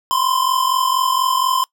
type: tone pair together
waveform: square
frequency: 1008.8 / 1053 Hz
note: B5 / C6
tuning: +36 / +11 cents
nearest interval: minor second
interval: 75 cents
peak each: -20 / -18 dBFS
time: 0.11-1.64 s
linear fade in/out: 0 ms
effects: noise-tail reverb RT60 0.1 s tail -23 dB re dry